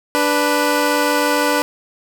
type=tone pair together; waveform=15% pulse; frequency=293.7 / 493.7 Hz; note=D4 / B4; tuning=0 / -1 cents; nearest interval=major sixth; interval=899 cents; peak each=-11 dBFS; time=0.15-1.62 s; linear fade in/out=0 ms; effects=none